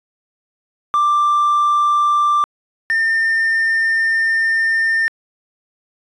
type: tone pair in turn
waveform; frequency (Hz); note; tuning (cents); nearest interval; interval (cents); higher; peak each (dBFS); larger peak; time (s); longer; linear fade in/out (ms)
triangle; 1180 / 1806.7; D6 / A6; +8 / +45; perfect fifth; 737; second; -9 / -11; first; 0.94-2.44 / 2.9-5.08; second; 0
effects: tanh soft clip ceiling -7 dBFS + resampled to 24000 Hz